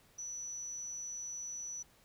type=tone; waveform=sine; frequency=5930 Hz; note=F#8; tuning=3 cents sharp; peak=-40 dBFS; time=0.18-1.83 s; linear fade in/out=10 ms; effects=pink hiss -66 dBFS RMS until 2.04 s